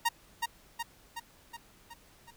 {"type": "tone with echo", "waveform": "sawtooth", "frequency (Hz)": 932.3, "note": "A#5", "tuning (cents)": 0, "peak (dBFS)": -21, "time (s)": [0.05, 0.09], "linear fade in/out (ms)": 10, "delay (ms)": 370, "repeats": 6, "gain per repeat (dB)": -4, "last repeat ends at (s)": 2.31, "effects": ["pink hiss -60 dBFS RMS until 2.36 s"]}